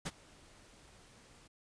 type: noise with ADSR envelope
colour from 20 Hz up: pink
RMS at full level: -36 dBFS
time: 0.05-1.48 s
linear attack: 15 ms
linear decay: 39 ms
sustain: -24 dB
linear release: 13 ms
effects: resampled to 22050 Hz